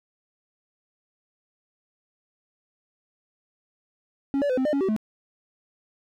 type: tone with pitch steps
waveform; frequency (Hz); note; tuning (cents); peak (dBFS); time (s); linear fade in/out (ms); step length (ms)
triangle; 276.2 / 574 / 507 / 260.7 / 603 / 278.9 / 382.9 / 216.1; C#4 / D5 / B4 / C4 / D5 / C#4 / G4 / A3; -6 / -40 / +45 / -6 / +46 / +11 / -41 / -31; -19; 4.34-4.964; 0; 78
effects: none